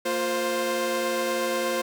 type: tone cluster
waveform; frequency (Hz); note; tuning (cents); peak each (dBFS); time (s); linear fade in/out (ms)
sawtooth; 230.3 / 352.1 / 524; A#3 / F4 / C5; -21 / +14 / +2; -30 / -26 / -22; 0.05-1.82; 10
effects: none